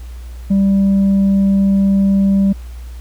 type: tone with tanh clipping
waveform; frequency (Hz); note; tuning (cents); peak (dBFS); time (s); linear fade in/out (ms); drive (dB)
sine; 196; G3; 0; -10; 0.5-2.53; 10; 2
effects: added 60 Hz sine -27 dBFS peak until 3 s + pink hiss -46 dBFS RMS until 3 s